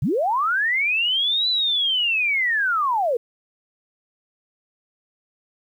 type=linear two-way sweep; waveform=sine; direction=up then down; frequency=100.1 to 4031 to 443.3 Hz; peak=-18 dBFS; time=0.02-3.17 s; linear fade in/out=5 ms; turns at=1.49 s; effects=9-bit